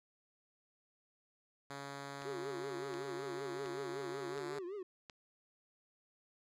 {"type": "tone with pitch glide", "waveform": "5% pulse", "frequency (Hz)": [140, 145.52], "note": ["C#3", "D3"], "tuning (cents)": [18, -16], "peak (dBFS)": -33, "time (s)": [1.7, 4.59], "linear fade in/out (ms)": 2, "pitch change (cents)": 66, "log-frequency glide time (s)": [4.27, 4.47]}
{"type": "click train", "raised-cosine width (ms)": 0.2, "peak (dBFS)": -32, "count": 5, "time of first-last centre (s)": [2.22, 5.098], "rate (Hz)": 1.39}
{"type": "tone with vibrato", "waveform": "triangle", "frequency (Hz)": 381.3, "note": "G4", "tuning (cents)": -48, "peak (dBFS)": -39, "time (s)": [2.25, 4.83], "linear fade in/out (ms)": 5, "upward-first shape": "triangle", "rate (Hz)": 5.3, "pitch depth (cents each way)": 200}
{"effects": ["low-pass 9000 Hz 12 dB/octave"]}